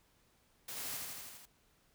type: noise with echo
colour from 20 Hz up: white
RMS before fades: -44 dBFS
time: 0.68-0.97 s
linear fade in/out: 5 ms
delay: 81 ms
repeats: 6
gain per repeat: -2 dB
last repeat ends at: 1.456 s
effects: pink hiss -71 dBFS RMS until 1.94 s